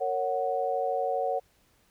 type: chord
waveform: sine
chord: F# major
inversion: first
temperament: just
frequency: 462.5 / 555 / 740 Hz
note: A#4 / C#5 / F#5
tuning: -14 / +2 / 0 cents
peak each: -32 / -30 / -29 dBFS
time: 0-1.4 s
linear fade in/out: 20 ms
effects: pink hiss -66 dBFS RMS until 1.9 s